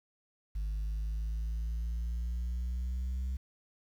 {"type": "exponential sweep", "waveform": "sine", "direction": "up", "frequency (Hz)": [50.9, 64.9], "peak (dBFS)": -29, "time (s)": [0.55, 3.37], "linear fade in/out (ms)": 10, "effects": ["tanh soft clip ceiling -31 dBFS", "10-bit"]}